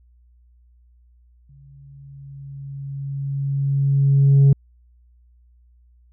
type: tone with exponential growth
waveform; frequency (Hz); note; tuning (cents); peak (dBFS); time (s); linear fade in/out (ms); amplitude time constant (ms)
sine; 138.59; C#3; 0; -6; 1.49-4.53; 5; 660
effects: tanh soft clip ceiling -8 dBFS + added 60 Hz sine -51 dBFS peak until 6.12 s